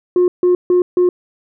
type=tone bursts; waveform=sine; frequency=358.6 Hz; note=F4; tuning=46 cents sharp; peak=-7 dBFS; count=4; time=0.16-1.09 s; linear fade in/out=2 ms; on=120 ms; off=150 ms; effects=tanh soft clip ceiling -7 dBFS